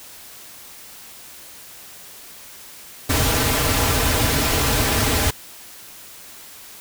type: noise with comb filter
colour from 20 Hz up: pink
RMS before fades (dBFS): -19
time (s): 3.09-5.31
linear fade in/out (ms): 10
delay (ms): 5.5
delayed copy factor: -0.65
effects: white hiss -41 dBFS RMS until 6.8 s